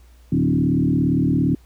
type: tone with frequency modulation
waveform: sine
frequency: 214.3 Hz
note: A3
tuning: 45 cents flat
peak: -15 dBFS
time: 0.32-1.55 s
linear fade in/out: 5 ms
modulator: 37.5 Hz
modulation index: 2.6
effects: added 60 Hz sine -46 dBFS peak until 1.65 s + pink hiss -58 dBFS RMS until 1.65 s